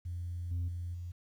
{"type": "tone with level steps", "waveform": "sine", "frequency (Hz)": 87.31, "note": "F2", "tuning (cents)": 0, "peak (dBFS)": [-35, -29, -35, -38], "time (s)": [0.05, 1.12], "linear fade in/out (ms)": 10, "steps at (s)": [0.51, 0.68, 0.94], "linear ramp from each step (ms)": 5, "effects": ["tanh soft clip ceiling -30 dBFS", "11-bit"]}